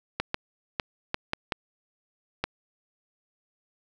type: clicks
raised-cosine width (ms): 0.3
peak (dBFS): -10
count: 7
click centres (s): 0.2 / 0.344 / 0.798 / 1.144 / 1.334 / 1.522 / 2.44
effects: none